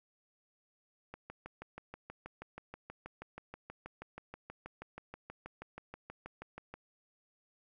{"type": "click train", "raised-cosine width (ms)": 0.5, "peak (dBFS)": -30, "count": 36, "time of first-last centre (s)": [1.14, 6.74], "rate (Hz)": 6.25, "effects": []}